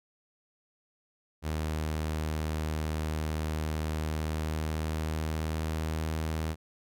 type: tone with pitch glide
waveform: sawtooth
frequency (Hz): 77.78 to 79.19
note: D#2 to D#2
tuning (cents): 0 to +31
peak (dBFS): -26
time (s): 1.42-6.56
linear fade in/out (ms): 50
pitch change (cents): +31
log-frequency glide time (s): 4.04-6.11
effects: none